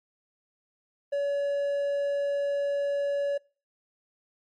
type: tone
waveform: triangle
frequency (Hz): 567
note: C#5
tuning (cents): +39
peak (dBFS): -23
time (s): 1.12-3.38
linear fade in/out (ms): 10
effects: noise-tail reverb RT60 0.4 s tail -26 dB re dry + MP3 48 kbps